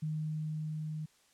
sine tone with level ramp, 154.9 Hz, D#3, 7 cents flat, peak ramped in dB -32 to -36 dBFS, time 0.02-1.06 s, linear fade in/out 10 ms, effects white hiss -67 dBFS RMS until 1.33 s + low-pass 9000 Hz 12 dB/octave

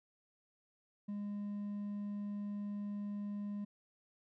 triangle tone with hard clipping, 204.7 Hz, G#3, 25 cents flat, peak -39 dBFS, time 1.08-3.65 s, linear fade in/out 10 ms, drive 5 dB, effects none

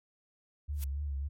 sine tone with vibrato, 71 Hz, C#2, 42 cents sharp, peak -32 dBFS, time 0.68-1.29 s, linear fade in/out 20 ms, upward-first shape triangle, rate 3.6 Hz, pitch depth 80 cents each way
blue noise with exponential growth, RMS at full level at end -37 dBFS, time 0.73-0.84 s, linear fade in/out 2 ms, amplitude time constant 22 ms
effects MP3 64 kbps

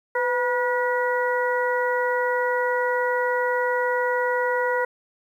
harmonic tone with a mistuned harmonic, 483.5 Hz, B4, 37 cents flat, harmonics 1 / 2 / 3 / 4, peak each -23 / -26 / -28 / -29 dBFS, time 0.15-4.85 s, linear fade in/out 5 ms, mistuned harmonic 1, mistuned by +59 cents, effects 9-bit

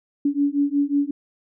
sine beating tone pair, 282.4 / 287.9 Hz, C#4 / D4, +32 / -34 cents, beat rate 5.5 Hz, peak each -21 dBFS, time 0.25-1.11 s, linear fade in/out 5 ms, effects none

